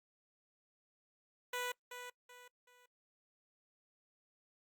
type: tone with echo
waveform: 10% pulse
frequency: 493.1 Hz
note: B4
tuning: 3 cents flat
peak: -29 dBFS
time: 1.53-1.72 s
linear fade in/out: 5 ms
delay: 380 ms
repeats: 3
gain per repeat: -9 dB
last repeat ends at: 2.86 s
effects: noise-tail reverb RT60 0.1 s tail -23 dB re dry + Opus 48 kbps